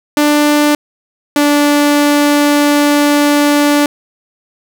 sawtooth tone pair in turn, 295.4 / 291.3 Hz, D4 / D4, +10 / -14 cents, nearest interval unison, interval 24 cents, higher first, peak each -4 dBFS, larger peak neither, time 0.17-0.75 / 1.36-3.86 s, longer second, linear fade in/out 2 ms, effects none

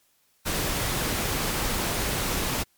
pink noise, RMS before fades -27 dBFS, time 0.45-2.64 s, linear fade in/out 20 ms, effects white hiss -66 dBFS RMS until 2.77 s + MP3 96 kbps

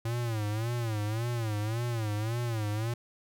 square tone with vibrato, 112.1 Hz, A2, 33 cents sharp, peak -30 dBFS, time 0.05-2.94 s, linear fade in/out 5 ms, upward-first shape sine, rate 1.8 Hz, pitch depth 130 cents each way, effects none

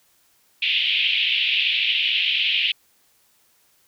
pink band-pass noise, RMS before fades -21 dBFS, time 0.62-2.72 s, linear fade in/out 5 ms, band 2500 to 3400 Hz, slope 48 dB/octave, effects white hiss -61 dBFS RMS until 3.87 s

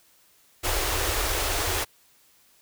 pink band-stop noise, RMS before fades -26 dBFS, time 0.63-1.85 s, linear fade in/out 20 ms, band 100 to 320 Hz, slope 48 dB/octave, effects white hiss -60 dBFS RMS until 2.61 s

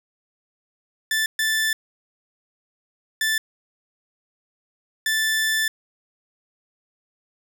sawtooth tone bursts at uneven times, 1760 Hz, A6, in tune, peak -16 dBFS, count 4, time 1.11-1.26 / 1.39-1.73 / 3.21-3.38 / 5.06-5.68 s, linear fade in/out 2 ms, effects none

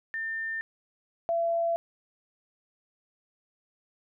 sine tone pair in turn, 1800 / 674.2 Hz, A6 / E5, +39 / +39 cents, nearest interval octave + perfect fourth, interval 1700 cents, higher first, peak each -30 / -24 dBFS, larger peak second, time 0.14-0.61 / 1.29-1.76 s, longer neither, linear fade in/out 0 ms, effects none

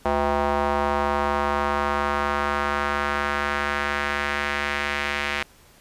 square tone with band-pass filter sweep, 72.1 Hz, D2, 31 cents flat, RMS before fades -24 dBFS, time 0.05-5.43 s, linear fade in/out 5 ms, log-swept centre 790 to 2200 Hz, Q 1.7, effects pink hiss -53 dBFS RMS until 5.8 s + resampled to 32000 Hz

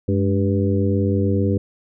harmonic tone with a mistuned harmonic, 98 Hz, G2, in tune, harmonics 1 / 2 / 3 / 4 / 5, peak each -19 / -22 / -24 / -25 / -26 dBFS, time 0.08-1.58 s, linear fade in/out 5 ms, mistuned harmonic 2, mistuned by +97 cents, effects none

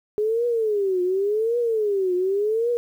sine tone with vibrato, 415.3 Hz, G#4, in tune, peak -19 dBFS, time 0.18-2.77 s, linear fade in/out 0 ms, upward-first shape triangle, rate 0.89 Hz, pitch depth 270 cents each way, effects 9-bit

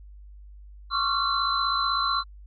sine tone cluster, 1088 / 1144 / 1373 / 4037 Hz, C#6 / D6 / F6 / B7, -33 / -46 / -30 / +37 cents, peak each -28 dBFS, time 0.9-2.24 s, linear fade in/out 50 ms, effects added 50 Hz sine -43 dBFS peak until 2.46 s

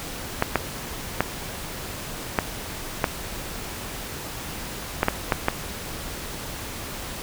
clicks, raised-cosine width 0.5 ms, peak -3 dBFS, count 9, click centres 0.424 / 0.557 / 1.206 / 2.388 / 3.042 / 5.031 / 5.084 / 5.322 / 5.484 s, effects pink hiss -34 dBFS RMS until 7.22 s

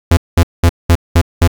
45% pulse tone bursts, 85 Hz, F2, 46 cents flat, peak -5 dBFS, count 6, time 0.11-1.476 s, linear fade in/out 5 ms, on 61 ms, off 200 ms, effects 7-bit

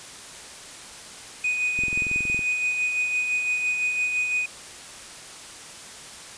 triangle tone with tremolo, 2489 Hz, D#7, in tune, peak -19 dBFS, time 1.44-4.46 s, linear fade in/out 5 ms, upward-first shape sine, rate 5.9 Hz, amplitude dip 40%
click train, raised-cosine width 3 ms, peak -23 dBFS, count 14, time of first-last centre 1.79-2.392 s, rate 21.6 Hz
effects white hiss -41 dBFS RMS until 6.37 s + resampled to 22050 Hz

